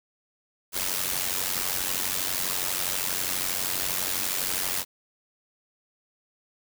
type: noise with amplitude modulation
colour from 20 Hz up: white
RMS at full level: -25 dBFS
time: 0.72-4.85 s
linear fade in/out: 50 ms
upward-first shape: sine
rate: 92.3 Hz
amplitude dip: 75%
effects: none